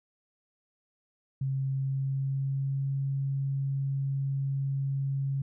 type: tone with pitch glide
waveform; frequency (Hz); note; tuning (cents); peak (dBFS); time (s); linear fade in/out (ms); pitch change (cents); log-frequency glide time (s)
sine; 134.8 to 137.08; C#3 to C#3; -48 to -19; -27; 1.41-5.42; 5; +29; 1.68-2.89
effects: none